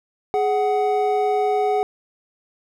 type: tone pair together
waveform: triangle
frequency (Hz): 418.1 / 745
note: G#4 / F#5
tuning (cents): +12 / +12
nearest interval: minor seventh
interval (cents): 1000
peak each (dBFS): -18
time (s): 0.34-1.83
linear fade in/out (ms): 0
effects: none